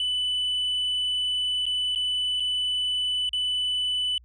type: tone with dropouts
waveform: sine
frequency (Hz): 2990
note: F#7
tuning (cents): +17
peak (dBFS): -21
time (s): 0-4.18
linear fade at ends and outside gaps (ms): 2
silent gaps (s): 1.656-1.664 / 1.95-1.958 / 2.399-2.403 / 3.292-3.331
effects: tanh soft clip ceiling -22 dBFS + added 60 Hz sine -50 dBFS peak until 4.24 s